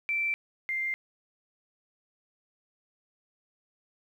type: tone pair in turn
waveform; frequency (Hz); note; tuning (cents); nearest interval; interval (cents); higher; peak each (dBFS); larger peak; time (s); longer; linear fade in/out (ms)
sine; 2338 / 2098; D7 / C7; -8 / +4; major second; 188; first; -26 / -28; first; 0.09-0.34 / 0.69-0.94; neither; 0
effects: 10-bit